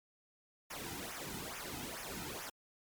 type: noise with flanger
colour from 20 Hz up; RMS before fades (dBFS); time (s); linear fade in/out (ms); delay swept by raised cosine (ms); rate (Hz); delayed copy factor
pink; -44; 0.7-2.5; 10; 0.23 to 1.83; 2.3; -0.8
effects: MP3 96 kbps